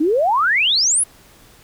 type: exponential sweep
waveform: sine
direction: up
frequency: 287.6 to 11120 Hz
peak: -13 dBFS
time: 0-1.04 s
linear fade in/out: 10 ms
effects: pink hiss -48 dBFS RMS until 1.63 s